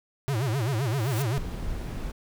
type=tone with vibrato; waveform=square; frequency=123.47 Hz; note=B2; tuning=in tune; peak=-25 dBFS; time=0.28-1.38 s; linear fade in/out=0 ms; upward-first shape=sine; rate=7.7 Hz; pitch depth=260 cents each way
type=noise with exponential growth; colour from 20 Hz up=white; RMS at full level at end=-35 dBFS; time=0.66-1.22 s; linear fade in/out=0 ms; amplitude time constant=120 ms
type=noise; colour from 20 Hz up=brown; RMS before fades=-32 dBFS; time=1.37-2.12 s; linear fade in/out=10 ms
effects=none